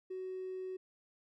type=tone with hard clipping; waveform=triangle; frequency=373.4 Hz; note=F#4; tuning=16 cents sharp; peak=-39 dBFS; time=0.1-0.77 s; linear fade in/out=10 ms; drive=3 dB; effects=none